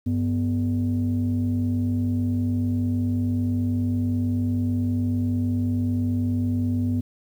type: tone pair together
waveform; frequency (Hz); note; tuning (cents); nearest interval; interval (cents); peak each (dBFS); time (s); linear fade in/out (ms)
sine; 98 / 247.2; G2 / B3; 0 / +2; octave + major third; 1602; -22; 0.06-7.01; 10
effects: tanh soft clip ceiling -16 dBFS + 9-bit